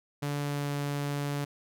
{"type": "tone with pitch glide", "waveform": "sawtooth", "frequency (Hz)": [144.4, 143.49], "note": ["D3", "D3"], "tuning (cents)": [-29, -40], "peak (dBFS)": -26, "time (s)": [0.22, 1.45], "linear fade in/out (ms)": 10, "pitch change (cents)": -11, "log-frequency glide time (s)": [0.42, 0.71], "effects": []}